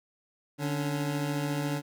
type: tone pair together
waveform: 25% pulse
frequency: 147 / 280 Hz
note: D3 / C#4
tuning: +2 / +18 cents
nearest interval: major seventh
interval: 1116 cents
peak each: -26 / -31 dBFS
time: 0.58-1.82 s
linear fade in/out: 50 ms
effects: none